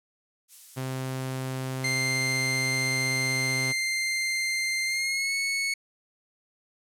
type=noise; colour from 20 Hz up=violet; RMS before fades=-42 dBFS; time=0.48-3.73 s; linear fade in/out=50 ms
type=tone; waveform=sawtooth; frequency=130.81 Hz; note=C3; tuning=in tune; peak=-26 dBFS; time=0.76-3.73 s; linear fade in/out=20 ms
type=tone with pitch glide; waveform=sawtooth; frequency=2093 to 2206 Hz; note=C7 to C#7; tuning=0 to -9 cents; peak=-22 dBFS; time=1.84-5.74 s; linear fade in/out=5 ms; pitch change=+91 cents; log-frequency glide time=4.86-5.34 s
effects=low-pass 10000 Hz 12 dB/octave